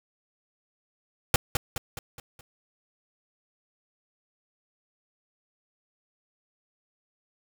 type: noise with echo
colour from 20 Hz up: pink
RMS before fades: -19 dBFS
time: 1.34-1.36 s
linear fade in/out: 2 ms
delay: 210 ms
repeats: 5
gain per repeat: -6 dB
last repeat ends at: 2.41 s
effects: none